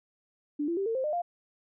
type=tone with pitch steps; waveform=sine; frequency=293.7 / 339.3 / 392 / 452.9 / 523.3 / 604.6 / 698.5 Hz; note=D4 / F4 / G4 / A#4 / C5 / D#5 / F5; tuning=0 / -50 / 0 / -50 / 0 / -50 / 0 cents; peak=-27 dBFS; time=0.59-1.22 s; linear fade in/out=10 ms; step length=90 ms; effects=none

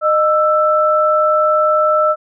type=tone pair together; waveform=sine; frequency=614 / 1324.5 Hz; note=D#5 / E6; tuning=-23 / +8 cents; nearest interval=octave + minor second; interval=1331 cents; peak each=-13 dBFS; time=0.01-2.16 s; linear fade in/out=50 ms; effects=none

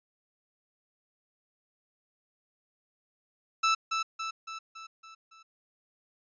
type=tone with echo; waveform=sawtooth; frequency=1318.5 Hz; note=E6; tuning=in tune; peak=-19 dBFS; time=3.63-3.75 s; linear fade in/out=10 ms; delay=280 ms; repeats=6; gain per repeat=-5 dB; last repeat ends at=5.43 s; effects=resampled to 16000 Hz

